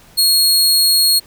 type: tone with amplitude modulation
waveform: sawtooth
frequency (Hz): 4300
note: C8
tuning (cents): +47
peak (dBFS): -6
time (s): 0.17-1.2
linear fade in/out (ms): 20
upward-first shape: sine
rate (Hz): 163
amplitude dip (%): 25
effects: pink hiss -46 dBFS RMS until 1.26 s